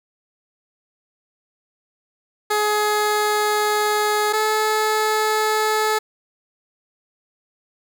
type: tone pair in turn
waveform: 15% pulse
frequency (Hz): 421.3 / 431.6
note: G#4 / A4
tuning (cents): +25 / -33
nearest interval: unison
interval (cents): 42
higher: second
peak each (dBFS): -11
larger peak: neither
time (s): 2.5-4.33 / 4.33-5.99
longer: first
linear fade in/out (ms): 10
effects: none